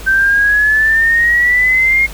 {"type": "exponential sweep", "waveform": "sine", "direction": "up", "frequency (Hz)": [1548, 2148], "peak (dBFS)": -8, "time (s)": [0.06, 2.07], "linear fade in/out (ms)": 20, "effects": ["added 50 Hz sine -28 dBFS peak until 2.13 s", "pink hiss -33 dBFS RMS until 2.13 s"]}